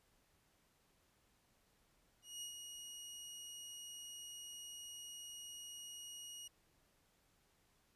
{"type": "tone with ADSR envelope", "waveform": "20% pulse", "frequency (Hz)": 2888, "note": "F#7", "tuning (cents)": -43, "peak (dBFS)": -39, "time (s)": [2.22, 6.48], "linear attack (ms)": 200, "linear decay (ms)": 100, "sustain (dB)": -5, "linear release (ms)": 8, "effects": ["pink hiss -75 dBFS RMS until 7.95 s", "resampled to 32000 Hz"]}